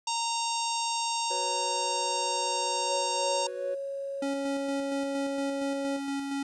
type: harmonic tone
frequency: 925 Hz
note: A#5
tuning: 14 cents flat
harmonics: 1 / 3 / 4 / 5 / 6 / 7 / 8 / 9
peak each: -30 / -38 / -38 / -39 / -37 / -39 / -41 / -41 dBFS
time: 0.07-3.47 s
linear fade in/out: 5 ms
type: chord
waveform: triangle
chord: F# suspended fourth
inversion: none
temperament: equal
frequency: 370 / 493.9 / 554.4 Hz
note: F#4 / B4 / C#5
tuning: 0 / 0 / 0 cents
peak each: -39 / -36 / -35 dBFS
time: 1.3-3.75 s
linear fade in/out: 10 ms
type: tone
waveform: sine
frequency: 552 Hz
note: C#5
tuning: 7 cents flat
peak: -32 dBFS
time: 2.88-6 s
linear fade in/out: 50 ms
type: tone with tremolo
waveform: square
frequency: 277.7 Hz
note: C#4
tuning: 3 cents sharp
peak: -30 dBFS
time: 4.22-6.43 s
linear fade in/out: 5 ms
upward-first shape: square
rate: 4.3 Hz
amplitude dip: 30%
effects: resampled to 22050 Hz + 10-bit